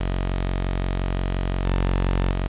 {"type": "tone with level steps", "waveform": "sawtooth", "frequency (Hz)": 45.71, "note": "F#1", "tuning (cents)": -20, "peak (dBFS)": [-18, -15, -18], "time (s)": [0, 2.48], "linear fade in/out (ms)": 10, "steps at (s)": [1.65, 2.31], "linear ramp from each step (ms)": 5, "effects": ["resampled to 8000 Hz", "7-bit"]}